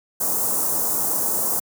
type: band-stop noise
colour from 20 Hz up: white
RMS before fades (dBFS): -22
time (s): 0.2-1.6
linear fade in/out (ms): 10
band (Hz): 1100 to 7100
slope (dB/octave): 24
effects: high-pass 150 Hz 12 dB/octave